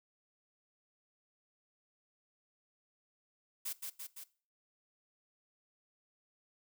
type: noise with echo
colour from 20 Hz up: blue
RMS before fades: -39 dBFS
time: 3.65-3.73 s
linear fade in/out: 10 ms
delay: 170 ms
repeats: 3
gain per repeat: -3 dB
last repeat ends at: 4.24 s
effects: noise-tail reverb RT60 0.4 s tail -19 dB re dry